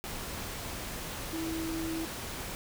sine tone in noise, 325.2 Hz, E4, 23 cents flat, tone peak -33 dBFS, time 1.33-2.05 s, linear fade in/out 0 ms, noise pink, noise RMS -39 dBFS, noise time 0.04-2.55 s, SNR +3 dB, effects none

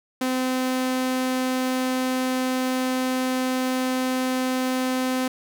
sawtooth tone, 257 Hz, C4, 31 cents flat, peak -18 dBFS, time 0.21-5.28 s, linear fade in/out 5 ms, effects none

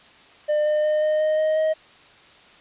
triangle tone with pitch steps, 601 / 605.5 / 610.1 / 614.7 / 619.3 / 624 / 628.7 Hz, D5 / D#5 / D#5 / D#5 / D#5 / D#5 / D#5, +40 / -47 / -34 / -21 / -8 / +5 / +18 cents, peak -16 dBFS, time 0.48-1.74 s, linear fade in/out 20 ms, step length 180 ms, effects white hiss -50 dBFS RMS until 2.6 s + resampled to 8000 Hz

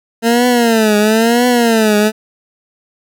20% pulse tone with vibrato, 227.1 Hz, A#3, 45 cents flat, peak -4 dBFS, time 0.22-2.12 s, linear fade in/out 50 ms, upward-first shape triangle, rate 1 Hz, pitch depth 160 cents each way, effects none

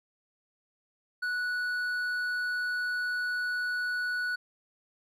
sine tone with hard clipping, 1474 Hz, F#6, 7 cents flat, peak -30 dBFS, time 1.22-4.36 s, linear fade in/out 10 ms, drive 5 dB, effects none

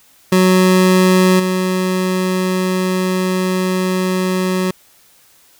25% pulse tone with level steps, 185 Hz, F#3, in tune, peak -5 / -11 dBFS, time 0.32-4.71 s, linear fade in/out 5 ms, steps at 1.39 s, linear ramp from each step 10 ms, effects white hiss -50 dBFS RMS until 5.59 s

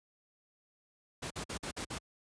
pink noise bursts, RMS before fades -39 dBFS, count 6, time 1.22-1.986 s, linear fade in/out 10 ms, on 86 ms, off 50 ms, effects high-pass 60 Hz 12 dB/octave + resampled to 22050 Hz

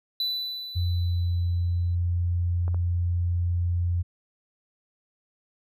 triangle tone with exponential decay, 3983 Hz, B7, 14 cents sharp, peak -22 dBFS, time 0.2-1.95 s, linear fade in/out 2 ms, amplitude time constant 380 ms
sine tone, 87.31 Hz, F2, in tune, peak -22 dBFS, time 0.75-4.03 s, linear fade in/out 20 ms
clicks, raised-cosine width 1 ms, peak -26 / -27 dBFS, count 2, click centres 2.68 / 2.745 s
effects none

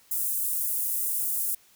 pink high-pass noise, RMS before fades -28 dBFS, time 0.11-1.55 s, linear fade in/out 5 ms, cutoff 10000 Hz, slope 24 dB/octave, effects white hiss -59 dBFS RMS until 1.75 s

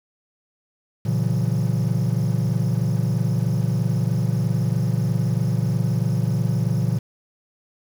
triangle chord, F# dominant seventh, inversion first, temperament just, 115.62 / 138.75 / 166.5 / 185 Hz, A#2 / C#3 / E3 / F#3, -14 / +2 / +18 / 0 cents, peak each -20 / -22 / -23 / -26 dBFS, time 1.05-6.99 s, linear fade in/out 10 ms, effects 7-bit

